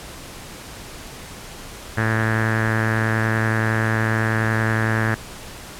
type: tone with low-pass filter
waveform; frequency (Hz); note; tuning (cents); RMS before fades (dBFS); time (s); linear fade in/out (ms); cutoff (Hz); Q
sawtooth; 111.2; A2; +19; -20; 1.97-5.15; 10; 1700; 6.4
effects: pink hiss -37 dBFS RMS until 5.79 s + low-pass 12000 Hz 12 dB/octave